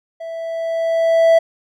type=tone with level ramp; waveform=triangle; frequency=659.3 Hz; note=E5; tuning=in tune; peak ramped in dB=-25 to -5 dBFS; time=0.2-1.39 s; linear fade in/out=10 ms; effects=none